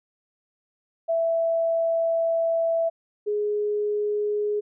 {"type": "tone pair in turn", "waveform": "sine", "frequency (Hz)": [662, 417], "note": ["E5", "G#4"], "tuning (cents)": [7, 7], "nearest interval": "minor sixth", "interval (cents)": 800, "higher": "first", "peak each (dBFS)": [-20, -22], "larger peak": "first", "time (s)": [[1.08, 2.9], [3.26, 4.61]], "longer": "first", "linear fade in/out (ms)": 20, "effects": []}